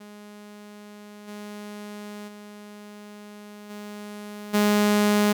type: tone with level steps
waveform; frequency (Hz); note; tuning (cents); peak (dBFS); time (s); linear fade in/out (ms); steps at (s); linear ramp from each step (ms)
sawtooth; 207.7; G#3; 0; -38 / -32 / -37 / -32 / -14; 0-5.33; 10; 1.27 / 2.27 / 3.69 / 4.53; 20
effects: none